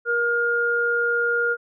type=tone pair together; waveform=sine; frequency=472.8 / 1416.8 Hz; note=A#4 / F6; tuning=+24 / +24 cents; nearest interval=octave + perfect fifth; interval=1900 cents; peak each=-24 / -20 dBFS; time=0.05-1.57 s; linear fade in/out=50 ms; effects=none